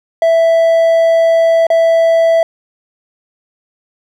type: tone with dropouts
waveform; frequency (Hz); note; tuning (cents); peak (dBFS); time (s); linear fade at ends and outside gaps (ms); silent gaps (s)
triangle; 660; E5; +2; -5; 0.22-2.43; 2; 1.668-1.702
effects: none